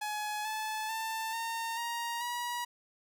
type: tone with pitch steps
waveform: sawtooth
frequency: 844 / 866.7 / 890.1 / 914 / 938.6 / 963.9 Hz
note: G#5 / A5 / A5 / A#5 / A#5 / B5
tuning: +28 / -26 / +20 / -34 / +12 / -42 cents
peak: -30 dBFS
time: 0.01-2.65 s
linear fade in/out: 10 ms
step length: 440 ms
effects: none